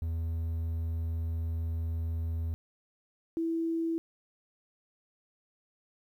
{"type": "tone pair in turn", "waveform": ["triangle", "sine"], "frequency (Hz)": [82.1, 329.4], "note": ["E2", "E4"], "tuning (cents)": [-6, -1], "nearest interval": "2 octaves", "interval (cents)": 2405, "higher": "second", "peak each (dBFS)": -28, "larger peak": "neither", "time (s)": [[0.02, 2.54], [3.37, 3.98]], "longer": "first", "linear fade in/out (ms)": 0, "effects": ["11-bit"]}